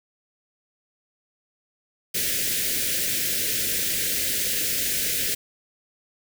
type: band-stop noise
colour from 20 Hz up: white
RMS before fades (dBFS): -25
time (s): 2.14-5.35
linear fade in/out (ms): 10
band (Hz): 580 to 1600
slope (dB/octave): 48
effects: none